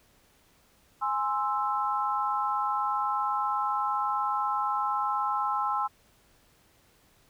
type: chord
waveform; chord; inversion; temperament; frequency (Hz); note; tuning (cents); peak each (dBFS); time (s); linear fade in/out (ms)
sine; Ab augmented; none; equal; 830.6 / 1046.5 / 1318.5; Ab5 / C6 / E6; 0 / 0 / 0; -30; 1.01-5.88; 20
effects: pink hiss -63 dBFS RMS until 7.29 s